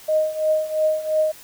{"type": "tone with tremolo", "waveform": "sine", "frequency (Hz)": 622, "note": "D#5", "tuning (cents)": -1, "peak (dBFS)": -14, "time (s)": [0.08, 1.32], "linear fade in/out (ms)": 10, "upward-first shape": "triangle", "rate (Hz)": 2.9, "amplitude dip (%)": 85, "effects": ["white hiss -44 dBFS RMS until 1.43 s"]}